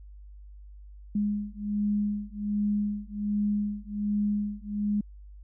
sine beating tone pair, 206.2 / 207.5 Hz, G#3 / G#3, -12 / -1 cents, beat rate 1.3 Hz, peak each -29 dBFS, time 1.15-5.01 s, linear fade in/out 5 ms, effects added 50 Hz sine -44 dBFS peak until 5.43 s

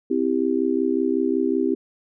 sine chord, C major, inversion none, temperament just, 261.6 / 327 / 392.4 Hz, C4 / E4 / G4, 0 / -14 / +2 cents, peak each -23 dBFS, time 0.1-1.75 s, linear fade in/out 10 ms, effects none

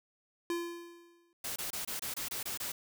square tone with exponential decay, 342.8 Hz, F4, 32 cents flat, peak -31 dBFS, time 0.5-1.33 s, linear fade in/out 1 ms, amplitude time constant 180 ms
white noise bursts, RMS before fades -38 dBFS, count 9, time 1.44-2.72 s, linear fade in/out 5 ms, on 120 ms, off 25 ms
effects none

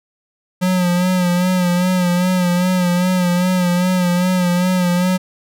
square tone with vibrato, 180.1 Hz, F#3, 46 cents flat, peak -14 dBFS, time 0.61-5.18 s, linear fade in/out 20 ms, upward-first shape sine, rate 2.5 Hz, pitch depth 44 cents each way, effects none

